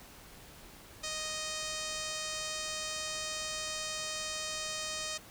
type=tone with low-pass filter; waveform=5% pulse; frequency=622.3 Hz; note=D#5; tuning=in tune; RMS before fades=-38 dBFS; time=1.03-5.18 s; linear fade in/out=10 ms; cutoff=7700 Hz; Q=1.5; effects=pink hiss -53 dBFS RMS until 5.3 s